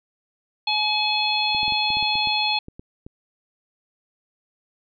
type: harmonic tone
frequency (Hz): 850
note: G#5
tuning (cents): +40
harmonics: 1 / 3 / 4 / 5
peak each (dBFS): -25 / -25 / -25 / -25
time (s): 0.67-2.59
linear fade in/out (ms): 5
type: clicks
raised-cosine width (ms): 3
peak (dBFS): -25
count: 12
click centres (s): 1.548 / 1.631 / 1.68 / 1.723 / 1.904 / 1.97 / 2.027 / 2.155 / 2.273 / 2.684 / 2.795 / 3.065
effects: none